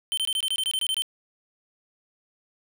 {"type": "tone bursts", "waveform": "square", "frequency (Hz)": 3097, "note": "G7", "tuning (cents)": -22, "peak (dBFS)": -24, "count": 12, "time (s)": [0.12, 1.021], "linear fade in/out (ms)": 0, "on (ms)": 54, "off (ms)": 23, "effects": []}